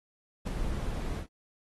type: noise with ADSR envelope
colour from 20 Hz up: brown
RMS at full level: -27 dBFS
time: 0.45-1.27 s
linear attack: 25 ms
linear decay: 5 ms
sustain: -6 dB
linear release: 82 ms
effects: AAC 32 kbps